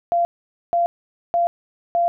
sine tone bursts, 689 Hz, F5, 24 cents flat, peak -15 dBFS, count 4, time 0.12-2.08 s, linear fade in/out 0 ms, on 130 ms, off 480 ms, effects none

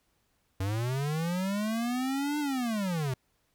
square linear two-way sweep, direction up then down, 92.5 to 299.9 to 123.7 Hz, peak -29 dBFS, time 0.6-3.14 s, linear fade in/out 5 ms, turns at 2.39 s, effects pink hiss -73 dBFS RMS until 3.54 s

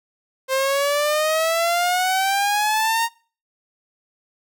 sawtooth exponential sweep, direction up, 523.3 to 932.3 Hz, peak -14 dBFS, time 0.48-3.09 s, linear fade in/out 50 ms, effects noise-tail reverb RT60 0.4 s tail -24 dB re dry

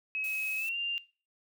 sine tone with pitch glide, 2559 to 2791 Hz, D#7 to F7, +48 to -2 cents, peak -31 dBFS, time 0.15-0.98 s, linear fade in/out 0 ms, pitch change +150 cents, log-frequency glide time 0.57-0.76 s
blue noise, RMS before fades -46 dBFS, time 0.24-0.69 s, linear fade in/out 0 ms
effects noise-tail reverb RT60 0.4 s tail -20 dB re dry

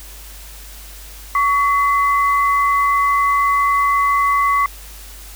sine tone pair together, 1126 / 2032 Hz, C#6 / B6, +27 / +49 cents, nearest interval minor seventh, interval 1022 cents, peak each -13 / -21 dBFS, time 1.35-4.66 s, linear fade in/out 2 ms, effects added 50 Hz sine -36 dBFS peak until 5.35 s + white hiss -39 dBFS RMS until 5.35 s

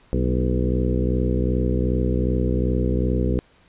harmonic tone with a mistuned harmonic, 62.6 Hz, B1, 24 cents sharp, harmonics 1 / 2 / 3 / 4 / 5 / 6 / 7 / 8, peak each -22 / -25 / -27 / -28 / -29 / -30 / -30 / -31 dBFS, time 0.13-3.39 s, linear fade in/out 0 ms, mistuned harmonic 4, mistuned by -59 cents, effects pink hiss -56 dBFS RMS until 3.68 s + resampled to 8000 Hz

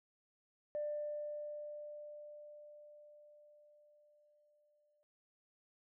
sine tone with exponential decay, 594 Hz, D5, 20 cents sharp, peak -35 dBFS, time 0.75-5.03 s, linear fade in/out 0 ms, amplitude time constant 930 ms, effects tanh soft clip ceiling -31 dBFS

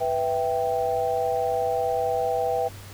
sine chord, E minor, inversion second, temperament equal, 493.9 / 659.3 / 784 Hz, B4 / E5 / G5, 0 / 0 / 0 cents, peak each -26 / -27 / -26 dBFS, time 0-2.69 s, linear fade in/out 20 ms, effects added 99 Hz sine -42 dBFS peak until 2.93 s + pink hiss -45 dBFS RMS until 2.93 s

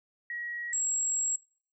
sine tone pair in turn, 1907 / 7628 Hz, A#6 / A#8, +39 / +39 cents, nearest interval 2 octaves, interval 2400 cents, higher second, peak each -34 / -27 dBFS, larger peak second, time 0.3-0.73 / 0.73-1.36 s, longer second, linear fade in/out 2 ms, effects noise-tail reverb RT60 0.4 s tail -20 dB re dry

